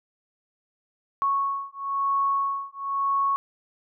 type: beating tone pair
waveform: sine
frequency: 1105 / 1106 Hz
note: C#6 / C#6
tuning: -6 / -4 cents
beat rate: 1 Hz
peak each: -26 / -26 dBFS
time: 1.22-3.36 s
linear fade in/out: 0 ms
effects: none